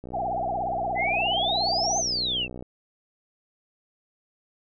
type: click train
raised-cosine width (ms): 2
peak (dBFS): -25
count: 161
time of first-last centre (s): 0.04-2.625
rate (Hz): 61.9
type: tone with vibrato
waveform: sine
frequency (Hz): 732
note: F#5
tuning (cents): -19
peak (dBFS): -25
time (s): 0.13-2.02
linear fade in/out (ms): 20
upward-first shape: triangle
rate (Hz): 17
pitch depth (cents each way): 230
type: exponential two-way sweep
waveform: sine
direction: up then down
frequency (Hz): 1975.5 to 6360 to 2581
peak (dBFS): -24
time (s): 0.95-2.48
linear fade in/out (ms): 50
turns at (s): 1.99
effects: none